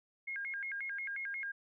sine tone with vibrato, 1864.7 Hz, A#6, in tune, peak -37 dBFS, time 0.27-1.52 s, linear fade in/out 10 ms, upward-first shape square, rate 5.6 Hz, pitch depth 250 cents each way, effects none

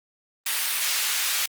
pink high-pass noise, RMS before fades -25 dBFS, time 0.46-1.46 s, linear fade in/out 5 ms, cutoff 2000 Hz, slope 12 dB/octave, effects Opus 32 kbps

